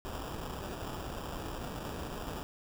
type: noise with sample-and-hold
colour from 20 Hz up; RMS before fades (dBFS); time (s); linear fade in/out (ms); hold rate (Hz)
pink; -40; 0.05-2.43; 0; 2100
effects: none